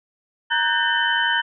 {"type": "tone cluster", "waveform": "sine", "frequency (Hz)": [937, 1503, 1594, 1807, 3048], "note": ["A#5", "F#6", "G6", "A6", "G7"], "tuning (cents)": [9, 27, 28, 46, -49], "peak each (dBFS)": -24, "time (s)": [0.5, 1.42], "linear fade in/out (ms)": 20, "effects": []}